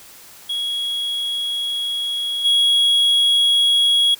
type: tone with level steps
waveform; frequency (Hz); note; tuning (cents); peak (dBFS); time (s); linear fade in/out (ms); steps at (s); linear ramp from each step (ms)
triangle; 3322; G#7; 0; -19 / -11; 0.49-4.15; 10; 2.44; 20
effects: white hiss -43 dBFS RMS until 4.19 s